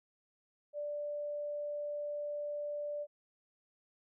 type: tone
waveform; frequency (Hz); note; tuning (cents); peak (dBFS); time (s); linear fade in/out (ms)
sine; 587.3; D5; 0; -36; 0.73-3.07; 50
effects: none